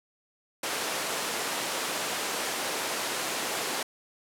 pink high-pass noise, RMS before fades -31 dBFS, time 0.63-3.83 s, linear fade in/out 5 ms, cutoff 400 Hz, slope 12 dB/octave, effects low-pass 12000 Hz 12 dB/octave

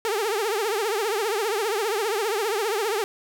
sawtooth tone with vibrato, 425.5 Hz, G#4, 42 cents sharp, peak -19 dBFS, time 0.05-3.04 s, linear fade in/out 0 ms, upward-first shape triangle, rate 15 Hz, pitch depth 190 cents each way, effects none

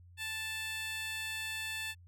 15% pulse tone with high-pass filter, 880 Hz, A5, in tune, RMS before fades -39 dBFS, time 0.17-1.95 s, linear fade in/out 50 ms, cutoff 2000 Hz, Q 1.1, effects added 88 Hz sine -54 dBFS peak until 2.07 s

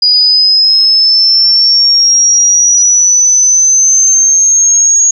sine linear sweep, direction up, 4897 to 6645 Hz, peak -4 dBFS, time 0.02-5.11 s, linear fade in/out 5 ms, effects none

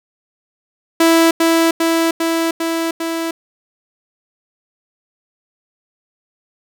sawtooth tone with echo, 329.6 Hz, E4, in tune, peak -5 dBFS, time 1-1.31 s, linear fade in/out 5 ms, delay 400 ms, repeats 5, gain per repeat -2 dB, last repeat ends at 3.31 s, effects none

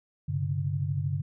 sine chord, G suspended fourth, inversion none, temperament equal with one note detuned, 98 / 130.81 / 143.56 Hz, G2 / C3 / D3, 0 / 0 / -39 cents, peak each -31 / -34 / -29 dBFS, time 0.28-1.22 s, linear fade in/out 10 ms, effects none

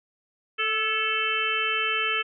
harmonic tone with a mistuned harmonic, 440 Hz, A4, in tune, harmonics 1 / 3 / 4 / 5 / 6 / 7, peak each -35 / -29 / -32 / -32 / -27 / -30 dBFS, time 0.58-2.23 s, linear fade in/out 20 ms, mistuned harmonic 4, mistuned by -46 cents, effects none

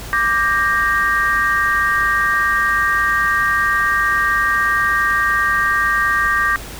sine chord, G minor, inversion second, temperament equal with one note detuned, 1174.7 / 1589.9 / 1864.7 Hz, D6 / G6 / Bb6, 0 / +24 / 0 cents, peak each -18 dBFS, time 0.13-6.56 s, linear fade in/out 0 ms, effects added 50 Hz sine -33 dBFS peak until 6.79 s + pink hiss -33 dBFS RMS until 6.79 s

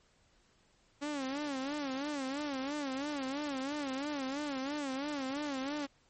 sawtooth tone with vibrato, 279.5 Hz, C#4, 14 cents sharp, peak -31 dBFS, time 1.01-5.87 s, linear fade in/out 20 ms, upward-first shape sine, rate 3 Hz, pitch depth 120 cents each way, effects pink hiss -69 dBFS RMS until 6.09 s + MP3 32 kbps

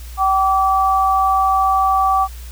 sine tone pair together, 769 / 1155.5 Hz, G5 / D6, -33 / -28 cents, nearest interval perfect fifth, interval 705 cents, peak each -15 dBFS, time 0.17-2.28 s, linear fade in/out 50 ms, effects added 60 Hz sine -30 dBFS peak until 2.51 s + white hiss -42 dBFS RMS until 2.51 s

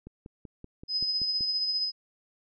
click train, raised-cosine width 3 ms, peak -30 dBFS, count 8, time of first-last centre 0.07-1.408 s, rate 5.23 Hz
sine tone with tremolo, 5040 Hz, D#8, 21 cents sharp, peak -24 dBFS, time 0.88-1.92 s, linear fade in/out 50 ms, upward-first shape triangle, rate 15 Hz, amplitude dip 45%
effects none

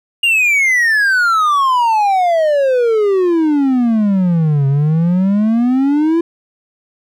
triangle exponential two-way sweep, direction down then up, 2841 to 135.5 to 341.3 Hz, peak -8 dBFS, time 0.23-6.21 s, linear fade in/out 5 ms, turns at 4.67 s, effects none

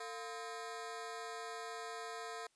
20% pulse ring-modulated tone, 576 Hz, D5, 34 cents flat, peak -35 dBFS, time 0-2.47 s, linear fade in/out 5 ms, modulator 125 Hz, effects white hiss -75 dBFS RMS until 2.55 s + resampled to 22050 Hz

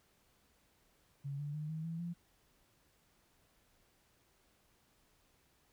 sine tone with pitch steps, 140 / 145.86 / 151.97 / 158.33 / 164.96 / 171.86 Hz, C#3 / D3 / D#3 / D#3 / E3 / F3, +18 / -12 / -40 / +31 / +2 / -28 cents, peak -38 dBFS, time 1.24-2.14 s, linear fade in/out 20 ms, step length 150 ms, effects pink hiss -72 dBFS RMS until 5.72 s

